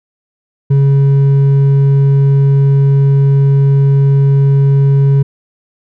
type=tone with hard clipping; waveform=sine; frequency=138.59 Hz; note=C#3; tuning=in tune; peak=-7 dBFS; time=0.7-5.23 s; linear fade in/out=10 ms; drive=4 dB; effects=none